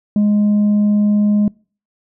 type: tone with tanh clipping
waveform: triangle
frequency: 207.7 Hz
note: G#3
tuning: in tune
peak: -11 dBFS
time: 0.16-1.48 s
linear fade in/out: 2 ms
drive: 7 dB
effects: noise-tail reverb RT60 0.4 s tail -26 dB re dry